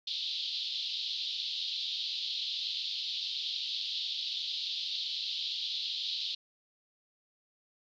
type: band-pass noise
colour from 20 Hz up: pink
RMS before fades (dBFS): -36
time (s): 0.07-6.35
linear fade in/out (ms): 5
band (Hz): 3300 to 4400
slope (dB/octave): 48
effects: none